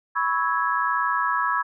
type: chord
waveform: sine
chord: C# minor seventh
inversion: third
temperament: equal with one note detuned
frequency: 987.8 / 1108.7 / 1306.4 / 1661.2 Hz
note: B5 / C#6 / E6 / G#6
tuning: 0 / 0 / -16 / 0 cents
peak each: -26 dBFS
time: 0.15-1.63 s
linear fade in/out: 20 ms
effects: none